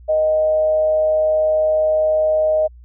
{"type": "tone with frequency modulation", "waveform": "sine", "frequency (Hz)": 622.3, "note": "D#5", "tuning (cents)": 0, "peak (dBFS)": -13, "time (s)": [0.08, 2.68], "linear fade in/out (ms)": 20, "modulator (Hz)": 155, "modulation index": 0.2, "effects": ["added 60 Hz sine -39 dBFS peak until 2.84 s"]}